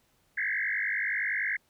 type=tone with frequency modulation; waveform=sine; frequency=1878 Hz; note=A#6; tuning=12 cents sharp; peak=-27 dBFS; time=0.37-1.57 s; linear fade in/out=10 ms; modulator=50.4 Hz; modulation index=5.5; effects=pink hiss -69 dBFS RMS until 1.69 s